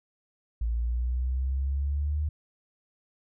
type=exponential sweep; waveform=sine; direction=up; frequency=56.2 to 76.3 Hz; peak=-25 dBFS; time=0.61-2.29 s; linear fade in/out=5 ms; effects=none

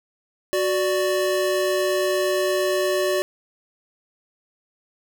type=tone pair together; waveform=square; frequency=370.1 / 587.3 Hz; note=F#4 / D5; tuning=0 / 0 cents; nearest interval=minor sixth; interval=800 cents; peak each=-23 dBFS; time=0.53-3.22 s; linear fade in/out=0 ms; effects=none

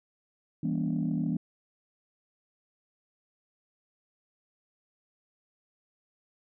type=chord; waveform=sine; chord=E diminished seventh; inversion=none; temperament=just; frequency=164.81 / 197.78 / 237.3 / 284.8 Hz; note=E3 / G3 / Bb3 / Db4; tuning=0 / +16 / +31 / +47 cents; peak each=-30 / -33 / -31 / -33 dBFS; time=0.63-1.37 s; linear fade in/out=5 ms; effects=tanh soft clip ceiling -20 dBFS

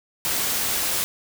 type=noise; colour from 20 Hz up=white; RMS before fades=-24 dBFS; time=0.25-1.04 s; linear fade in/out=0 ms; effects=none

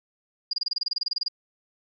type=tone bursts; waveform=sine; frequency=4848 Hz; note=D#8; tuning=46 cents flat; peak=-23 dBFS; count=16; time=0.51-1.283 s; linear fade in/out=5 ms; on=23 ms; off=27 ms; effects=none

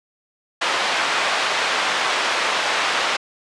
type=band-pass noise; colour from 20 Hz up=pink; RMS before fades=-21 dBFS; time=0.61-3.17 s; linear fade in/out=10 ms; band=780 to 3800 Hz; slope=12 dB/octave; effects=resampled to 22050 Hz

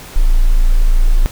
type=tone; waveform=sine; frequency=28.38 Hz; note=A#0; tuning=45 cents flat; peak=-6 dBFS; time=0.16-1.26 s; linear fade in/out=0 ms; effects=pink hiss -34 dBFS RMS until 1.31 s

